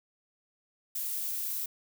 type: noise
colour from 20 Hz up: violet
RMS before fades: -34 dBFS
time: 0.95-1.66 s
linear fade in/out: 5 ms
effects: none